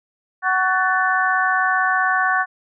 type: harmonic tone with a mistuned harmonic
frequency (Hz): 373.7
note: F#4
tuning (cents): +17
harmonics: 2 / 3 / 4 / 5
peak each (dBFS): -22 / -21 / -20 / -22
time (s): 0.42-2.46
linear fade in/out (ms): 50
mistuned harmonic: 5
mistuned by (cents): -100
effects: none